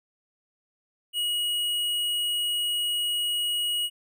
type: tone with tanh clipping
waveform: sine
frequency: 2900 Hz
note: F#7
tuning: 35 cents flat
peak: -26 dBFS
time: 1.13-3.9 s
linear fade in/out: 50 ms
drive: 15 dB
effects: none